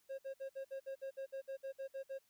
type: tone bursts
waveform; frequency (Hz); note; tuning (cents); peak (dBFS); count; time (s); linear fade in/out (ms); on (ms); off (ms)
triangle; 539; C#5; -49; -39; 14; 0.09-2.188; 20; 96; 58
effects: white hiss -75 dBFS RMS until 2.29 s